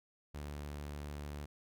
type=tone; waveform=sawtooth; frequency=73.1 Hz; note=D2; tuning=7 cents flat; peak=-38 dBFS; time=0.34-1.46 s; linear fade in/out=10 ms; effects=none